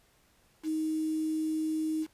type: tone with quantisation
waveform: sine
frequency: 313.9 Hz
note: D#4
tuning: 15 cents sharp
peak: -28 dBFS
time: 0.63-2.07 s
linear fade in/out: 50 ms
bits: 8
effects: pink hiss -66 dBFS RMS until 2.13 s + resampled to 32000 Hz